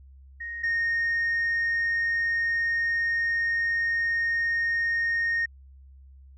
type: tone pair in turn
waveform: sine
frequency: 1864.7 / 1849.7 Hz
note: A#6 / A#6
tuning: 0 / -14 cents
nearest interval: unison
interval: 14 cents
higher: first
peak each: -32 / -21 dBFS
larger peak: second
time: 0.4-0.63 / 0.63-5.46 s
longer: second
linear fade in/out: 10 ms
effects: tanh soft clip ceiling -21 dBFS + added 67 Hz sine -47 dBFS peak until 6.37 s